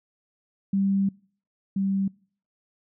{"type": "tone pair in turn", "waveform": "sine", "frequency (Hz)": [196, 194.76], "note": ["G3", "G3"], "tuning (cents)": [0, -11], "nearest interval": "unison", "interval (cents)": 11, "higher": "first", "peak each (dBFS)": [-20, -22], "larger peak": "first", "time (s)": [[0.73, 1.09], [1.76, 2.08]], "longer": "first", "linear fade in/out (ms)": 5, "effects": ["noise-tail reverb RT60 0.5 s tail -25 dB re dry"]}